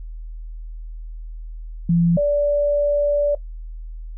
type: tone pair in turn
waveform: sine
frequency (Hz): 170 / 581.1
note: F3 / D5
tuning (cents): -46 / -18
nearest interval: octave + major sixth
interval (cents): 2128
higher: second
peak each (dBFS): -13 / -15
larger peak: first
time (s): 1.89-2.17 / 2.17-3.35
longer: second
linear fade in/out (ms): 5
effects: noise-tail reverb RT60 0.1 s tail -18 dB re dry + added 40 Hz sine -30 dBFS peak until 4.17 s